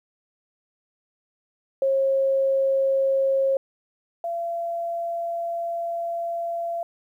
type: tone pair in turn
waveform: sine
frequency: 540 / 680.4 Hz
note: C#5 / F5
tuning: -45 / -45 cents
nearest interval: major third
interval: 400 cents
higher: second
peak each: -18 / -25 dBFS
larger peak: first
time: 1.82-3.57 / 4.24-6.83 s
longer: second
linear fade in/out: 2 ms
effects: 10-bit